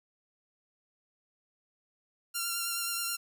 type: tone with vibrato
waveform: 5% pulse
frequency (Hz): 1381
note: F6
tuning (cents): -20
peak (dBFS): -20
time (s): 2.34-3.17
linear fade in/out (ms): 20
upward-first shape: sine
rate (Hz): 9.4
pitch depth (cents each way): 19
effects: none